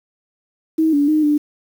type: tone with pitch steps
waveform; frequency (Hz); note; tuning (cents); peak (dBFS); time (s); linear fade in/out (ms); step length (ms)
sine; 318.6 / 287.7 / 307.9 / 296.2; D#4 / D4 / D#4 / D4; +41 / -36 / -18 / +15; -12; 0.78-1.38; 10; 150
effects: 7-bit